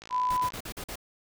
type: click train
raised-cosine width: 0.2 ms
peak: -26 dBFS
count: 32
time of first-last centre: 0.02-0.576 s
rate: 55.8 Hz
type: tone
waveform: sine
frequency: 1000 Hz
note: B5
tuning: 21 cents sharp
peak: -24 dBFS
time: 0.1-0.51 s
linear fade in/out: 50 ms
type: noise bursts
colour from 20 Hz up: pink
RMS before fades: -38 dBFS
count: 6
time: 0.3-0.957 s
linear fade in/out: 5 ms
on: 72 ms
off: 45 ms
effects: none